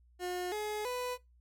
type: tone with pitch steps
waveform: 30% pulse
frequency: 359.5 / 422.6 / 496.8 Hz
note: F#4 / G#4 / B4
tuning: -50 / +30 / +10 cents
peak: -32 dBFS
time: 0.19-1.18 s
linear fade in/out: 50 ms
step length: 330 ms
effects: noise-tail reverb RT60 0.2 s tail -21 dB re dry + added 60 Hz sine -61 dBFS peak until 1.4 s

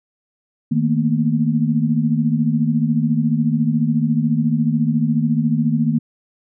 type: tone cluster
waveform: sine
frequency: 155.1 / 225.3 / 239.4 Hz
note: D#3 / A3 / A#3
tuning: -5 / +41 / +46 cents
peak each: -19 dBFS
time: 0.71-5.99 s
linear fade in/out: 10 ms
effects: none

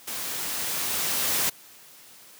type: noise with level ramp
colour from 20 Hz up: white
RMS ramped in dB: -33 to -24 dBFS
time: 0.07-1.5 s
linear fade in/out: 10 ms
effects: white hiss -50 dBFS RMS until 2.39 s + high-pass 100 Hz 12 dB/octave

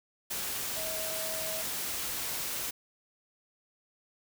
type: tone in noise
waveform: sine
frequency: 640 Hz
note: D#5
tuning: 49 cents sharp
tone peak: -39 dBFS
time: 0.76-1.62 s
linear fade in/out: 10 ms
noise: white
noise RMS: -35 dBFS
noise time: 0.3-2.71 s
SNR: -7 dB
effects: none

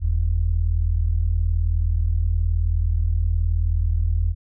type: tone pair together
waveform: sine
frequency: 44.04 / 83 Hz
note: F1 / E2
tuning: +15 / +12 cents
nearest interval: major seventh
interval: 1097 cents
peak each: -20 dBFS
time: 0-4.35 s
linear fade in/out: 50 ms
effects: none

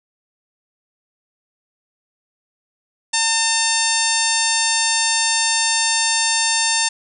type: harmonic tone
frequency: 900 Hz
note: A5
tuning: 39 cents sharp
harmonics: 1 / 2 / 3 / 4 / 5 / 6 / 7 / 8 / 9 / 10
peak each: -25 / -25 / -25 / -25 / -25 / -25 / -25 / -25 / -25 / -25 dBFS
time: 3.13-6.89 s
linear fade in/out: 10 ms
effects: none

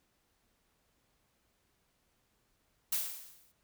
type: noise with exponential decay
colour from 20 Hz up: blue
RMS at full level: -30 dBFS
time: 2.92-3.52 s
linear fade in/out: 5 ms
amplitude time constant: 130 ms
effects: pink hiss -75 dBFS RMS until 3.63 s

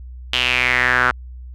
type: tone with band-pass filter sweep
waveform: sawtooth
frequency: 125.2 Hz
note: B2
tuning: 24 cents sharp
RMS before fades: -17 dBFS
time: 0.33-1.11 s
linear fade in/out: 2 ms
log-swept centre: 3100 to 1400 Hz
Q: 5.1
effects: added 62 Hz sine -32 dBFS peak until 1.54 s

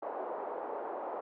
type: band-pass noise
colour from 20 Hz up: white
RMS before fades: -39 dBFS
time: 0.02-1.21 s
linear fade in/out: 10 ms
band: 380 to 870 Hz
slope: 24 dB/octave
effects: none

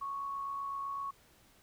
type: tone with amplitude modulation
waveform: sine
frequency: 1108.7 Hz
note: C#6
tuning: in tune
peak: -34 dBFS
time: 0.01-1.11 s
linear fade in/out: 10 ms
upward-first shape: sine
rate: 67.9 Hz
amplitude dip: 35%
effects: pink hiss -64 dBFS RMS until 1.62 s

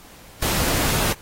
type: noise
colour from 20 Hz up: pink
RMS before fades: -22 dBFS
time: 0.42-1.13 s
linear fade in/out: 5 ms
effects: pink hiss -46 dBFS RMS until 1.21 s + AAC 48 kbps

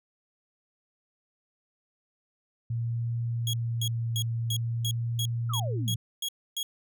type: tone with vibrato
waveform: sine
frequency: 116.4 Hz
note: A#2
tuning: 2 cents flat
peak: -27 dBFS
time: 2.7-5.96 s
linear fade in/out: 5 ms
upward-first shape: triangle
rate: 0.49 Hz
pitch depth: 15 cents each way
type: tone bursts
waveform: sawtooth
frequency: 3310 Hz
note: G#7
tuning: 6 cents flat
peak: -26 dBFS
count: 10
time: 3.47-6.63 s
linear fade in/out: 2 ms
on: 64 ms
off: 280 ms
type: exponential sweep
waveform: sine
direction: down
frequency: 1393 to 155.56 Hz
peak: -35 dBFS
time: 5.49-5.94 s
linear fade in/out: 10 ms
effects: none

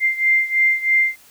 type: beating tone pair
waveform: sine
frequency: 2093 / 2096.1 Hz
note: C7 / C7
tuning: 0 / +3 cents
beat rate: 3.1 Hz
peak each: -16 / -19 dBFS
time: 0-1.16 s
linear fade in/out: 50 ms
effects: white hiss -49 dBFS RMS until 1.3 s

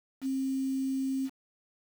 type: tone with quantisation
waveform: sine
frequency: 266.7 Hz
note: C4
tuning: 33 cents sharp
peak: -28 dBFS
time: 0.21-1.3 s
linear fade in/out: 50 ms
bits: 8
effects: none

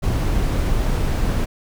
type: noise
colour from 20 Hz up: brown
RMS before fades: -19 dBFS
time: 0.02-1.46 s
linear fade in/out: 20 ms
effects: none

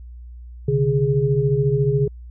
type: tone cluster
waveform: sine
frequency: 132.4 / 146.5 / 413.6 Hz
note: C3 / D3 / G#4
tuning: +21 / -4 / -7 cents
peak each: -20 dBFS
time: 0.68-2.08 s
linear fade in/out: 5 ms
effects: added 60 Hz sine -35 dBFS peak until 2.3 s

